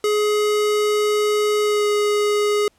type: tone with pitch glide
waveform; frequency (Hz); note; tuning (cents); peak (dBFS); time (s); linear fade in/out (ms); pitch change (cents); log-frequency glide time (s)
square; 420 to 415.9; G#4 to G#4; +19 to +2; -17; 0.04-2.68; 2; -17; 1.63-1.86
effects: pink hiss -61 dBFS RMS until 2.78 s + low-pass 11000 Hz 12 dB/octave